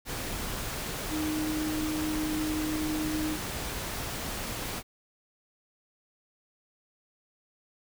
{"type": "tone in noise", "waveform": "sine", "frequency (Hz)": 308.9, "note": "D#4", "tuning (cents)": -12, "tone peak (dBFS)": -29, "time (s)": [1.09, 3.38], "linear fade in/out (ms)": 50, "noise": "pink", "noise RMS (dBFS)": -35, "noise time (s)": [0.05, 4.83], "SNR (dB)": 3, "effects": []}